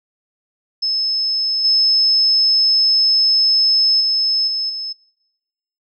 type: tone with level steps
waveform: sine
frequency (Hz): 5210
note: E8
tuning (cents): -21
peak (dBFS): -16 / -11 / -14 / -18 / -23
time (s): 0.82-4.93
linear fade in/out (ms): 10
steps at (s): 1.64 / 4 / 4.47 / 4.69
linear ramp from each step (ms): 10
effects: noise-tail reverb RT60 1.0 s tail -23 dB re dry